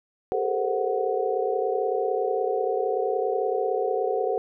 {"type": "tone cluster", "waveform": "sine", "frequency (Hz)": [393.5, 429.7, 460.3, 521, 739], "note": ["G4", "A4", "A#4", "C5", "F#5"], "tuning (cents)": [7, -41, -22, -7, -2], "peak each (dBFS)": -29, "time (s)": [0.32, 4.38], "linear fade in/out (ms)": 0, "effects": []}